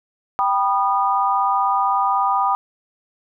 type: chord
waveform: sine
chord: G augmented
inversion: none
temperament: just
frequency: 784 / 980 / 1225 Hz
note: G5 / B5 / D#6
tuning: 0 / -14 / -27 cents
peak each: -20 dBFS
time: 0.39-2.55 s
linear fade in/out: 0 ms
effects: none